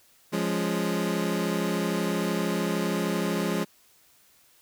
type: chord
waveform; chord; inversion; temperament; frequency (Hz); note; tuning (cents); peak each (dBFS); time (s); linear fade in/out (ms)
25% pulse; Db major; first; equal; 174.61 / 207.7 / 277.2; F3 / Ab3 / Db4; 0 / 0 / 0; -25 / -25 / -29; 0.32-3.65; 20
effects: white hiss -60 dBFS RMS until 4.61 s